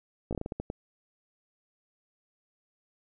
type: slowing click train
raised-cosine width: 2 ms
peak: -20 dBFS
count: 9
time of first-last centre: 0.31-0.701 s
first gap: 17 ms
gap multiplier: 1.29
effects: none